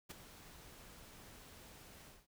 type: noise with ADSR envelope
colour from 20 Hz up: pink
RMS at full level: -45 dBFS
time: 0.09-2.27 s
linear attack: 20 ms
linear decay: 12 ms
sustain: -12 dB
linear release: 200 ms
effects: none